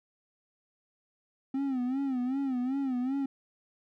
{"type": "tone with vibrato", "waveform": "triangle", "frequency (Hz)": 261.6, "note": "C4", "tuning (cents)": 0, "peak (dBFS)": -26, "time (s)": [1.54, 3.26], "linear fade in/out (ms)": 5, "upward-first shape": "sine", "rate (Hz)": 2.6, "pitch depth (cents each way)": 110, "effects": []}